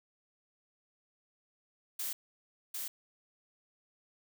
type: noise with echo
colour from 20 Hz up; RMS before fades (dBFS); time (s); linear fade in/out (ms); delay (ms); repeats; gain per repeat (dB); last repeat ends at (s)
blue; -37; 1.99-2.13; 5; 750; 1; -2; 2.88
effects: none